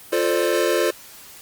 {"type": "chord", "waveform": "square", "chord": "D minor seventh", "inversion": "first", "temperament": "equal with one note detuned", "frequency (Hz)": [349.2, 440, 523.3, 593.5], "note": ["F4", "A4", "C5", "D5"], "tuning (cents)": [0, 0, 0, 18], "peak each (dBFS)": [-23, -24, -24, -25], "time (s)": [0.12, 0.91], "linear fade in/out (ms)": 10, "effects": ["white hiss -43 dBFS RMS until 1.41 s", "Opus 32 kbps"]}